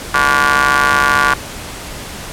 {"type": "ring-modulated tone", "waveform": "sawtooth", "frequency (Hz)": 138.59, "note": "C#3", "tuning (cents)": 0, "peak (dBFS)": -3, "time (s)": [0.14, 1.34], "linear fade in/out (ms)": 5, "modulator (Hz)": 1290, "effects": ["pink hiss -28 dBFS RMS until 2.32 s", "low-pass 12000 Hz 12 dB/octave"]}